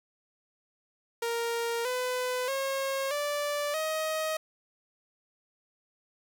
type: tone with pitch steps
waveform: sawtooth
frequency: 466.2 / 502.6 / 541.7 / 584 / 629.5 Hz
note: A#4 / B4 / C#5 / D5 / D#5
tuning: 0 / +30 / -40 / -10 / +20 cents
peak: -25 dBFS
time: 1.22-4.37 s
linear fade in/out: 5 ms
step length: 630 ms
effects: 10-bit